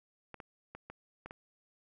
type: clicks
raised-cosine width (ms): 0.5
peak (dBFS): -30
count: 6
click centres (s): 0.343 / 0.402 / 0.75 / 0.9 / 1.26 / 1.309
effects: none